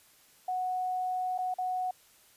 sine tone with dropouts, 737 Hz, F#5, 7 cents flat, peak -29 dBFS, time 0.48-1.91 s, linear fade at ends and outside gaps 5 ms, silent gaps 1.379-1.386 / 1.541-1.584 s, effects white hiss -61 dBFS RMS until 2.36 s + resampled to 32000 Hz

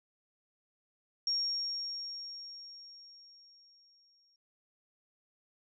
sine tone with exponential decay, 5560 Hz, F8, 9 cents flat, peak -28 dBFS, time 1.27-4.36 s, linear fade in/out 2 ms, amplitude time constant 670 ms, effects none

